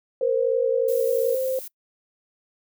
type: tone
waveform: sine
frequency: 523.3 Hz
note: C5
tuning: in tune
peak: -22 dBFS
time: 0.21-1.59 s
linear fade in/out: 2 ms
type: tone with vibrato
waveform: sine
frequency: 466.2 Hz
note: A#4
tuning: in tune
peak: -21 dBFS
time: 0.22-1.35 s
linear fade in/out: 5 ms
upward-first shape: sine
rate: 5.8 Hz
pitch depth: 35 cents each way
type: noise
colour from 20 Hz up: violet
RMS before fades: -37 dBFS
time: 0.88-1.68 s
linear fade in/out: 5 ms
effects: noise-tail reverb RT60 0.1 s tail -24 dB re dry